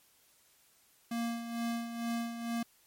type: tone with tremolo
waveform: square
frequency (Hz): 233.1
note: A#3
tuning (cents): 0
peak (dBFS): -32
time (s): 1.11-2.63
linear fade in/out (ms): 5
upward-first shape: sine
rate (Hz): 2.2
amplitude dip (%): 60
effects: white hiss -66 dBFS RMS until 2.86 s + MP3 64 kbps